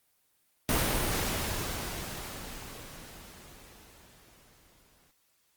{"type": "noise with exponential decay", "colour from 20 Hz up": "pink", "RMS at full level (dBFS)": -26, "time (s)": [0.69, 5.11], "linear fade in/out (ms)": 0, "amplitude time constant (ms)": 960, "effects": ["white hiss -71 dBFS RMS until 5.56 s", "Opus 32 kbps"]}